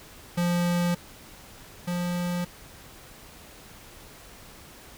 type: tone pair in turn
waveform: square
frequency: 174.61 / 176.13 Hz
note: F3 / F3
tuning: 0 / +15 cents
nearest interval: unison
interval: 15 cents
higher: second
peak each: -23 / -27 dBFS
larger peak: first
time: 0.37-0.95 / 1.87-2.45 s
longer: neither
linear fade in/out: 10 ms
effects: pink hiss -48 dBFS RMS until 4.97 s